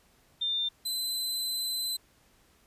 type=tone pair in turn; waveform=sine / sawtooth; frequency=3601 / 4042 Hz; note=A7 / B7; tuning=+39 / +39 cents; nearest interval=major second; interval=200 cents; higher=second; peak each=-27 dBFS; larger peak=neither; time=0.41-0.69 / 0.85-1.97 s; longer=second; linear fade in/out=10 ms; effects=pink hiss -64 dBFS RMS until 2.66 s + resampled to 32000 Hz

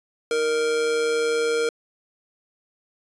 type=tone with amplitude modulation; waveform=square; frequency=465.6 Hz; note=A#4; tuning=2 cents flat; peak=-19 dBFS; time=0.31-1.69 s; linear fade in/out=2 ms; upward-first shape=sine; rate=152 Hz; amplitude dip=40%; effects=resampled to 22050 Hz

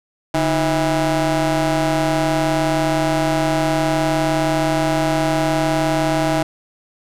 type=ring-modulated tone; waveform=25% pulse; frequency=165.9 Hz; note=E3; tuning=11 cents sharp; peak=-9 dBFS; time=0.34-6.43 s; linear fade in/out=5 ms; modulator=478 Hz; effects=low-pass 11000 Hz 12 dB/octave

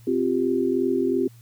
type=chord; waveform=sine; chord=C suspended fourth; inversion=none; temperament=equal; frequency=261.6 / 349.2 / 392 Hz; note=C4 / F4 / G4; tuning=0 / 0 / 0 cents; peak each=-24 dBFS; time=0.07-1.28 s; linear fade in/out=5 ms; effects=added 117 Hz sine -46 dBFS peak until 1.41 s + white hiss -58 dBFS RMS until 1.41 s

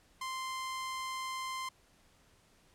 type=tone; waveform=sawtooth; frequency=1044 Hz; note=C6; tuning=4 cents flat; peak=-33 dBFS; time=0.21-1.69 s; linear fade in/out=5 ms; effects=pink hiss -66 dBFS RMS until 2.74 s + low-pass 11000 Hz 12 dB/octave

